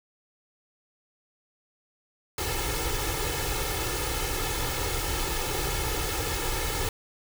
pink noise with comb filter, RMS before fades -29 dBFS, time 2.38-6.89 s, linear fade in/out 2 ms, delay 2.3 ms, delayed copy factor +0.85, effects none

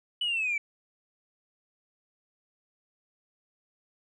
sine linear sweep, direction down, 2985 to 2281 Hz, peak -25 dBFS, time 0.21-0.58 s, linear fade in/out 5 ms, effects tanh soft clip ceiling -23 dBFS

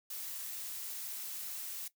blue noise, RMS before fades -42 dBFS, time 0.1-1.88 s, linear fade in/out 5 ms, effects noise-tail reverb RT60 0.1 s tail -17 dB re dry

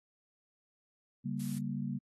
sine chord, G diminished, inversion second, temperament just, 141.12 / 196 / 235.2 Hz, Db3 / G3 / Bb3, +31 / 0 / +16 cents, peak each -38 dBFS, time 1.24-1.99 s, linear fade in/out 20 ms
blue noise, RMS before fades -47 dBFS, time 1.39-1.59 s, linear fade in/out 10 ms
effects AAC 32 kbps

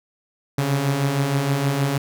sawtooth beating tone pair, 134.2 / 140.6 Hz, C3 / C#3, +44 / +25 cents, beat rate 6.4 Hz, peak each -22 / -16 dBFS, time 0.58-1.98 s, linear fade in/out 5 ms, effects none

